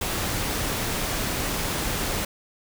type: noise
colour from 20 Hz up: pink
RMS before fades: -27 dBFS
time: 0.01-2.25 s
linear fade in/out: 5 ms
effects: none